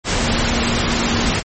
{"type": "tone in noise", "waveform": "sine", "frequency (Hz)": 233.5, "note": "A#3", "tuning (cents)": 3, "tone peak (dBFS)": -22, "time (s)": [0.17, 1.34], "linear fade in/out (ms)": 50, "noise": "pink", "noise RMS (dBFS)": -18, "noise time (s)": [0.04, 1.43], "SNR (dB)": -7, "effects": ["MP3 32 kbps"]}